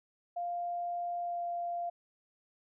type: tone with pitch glide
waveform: sine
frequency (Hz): 698.5 to 694.1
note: F5 to F5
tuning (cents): 0 to -11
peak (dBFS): -33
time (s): 0.36-1.9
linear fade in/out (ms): 10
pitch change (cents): -11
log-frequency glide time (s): 1.21-1.43
effects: none